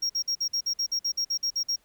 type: tone bursts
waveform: triangle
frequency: 5588 Hz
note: F8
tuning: in tune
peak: -23 dBFS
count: 14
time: 0.02-1.761 s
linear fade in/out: 10 ms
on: 77 ms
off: 51 ms
effects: pink hiss -65 dBFS RMS until 1.84 s